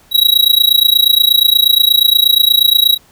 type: tone with amplitude modulation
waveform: square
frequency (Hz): 3863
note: B7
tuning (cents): -39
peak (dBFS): -4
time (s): 0.11-2.98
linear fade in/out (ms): 50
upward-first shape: sine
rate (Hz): 28.4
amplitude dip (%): 95
effects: pink hiss -48 dBFS RMS until 3.11 s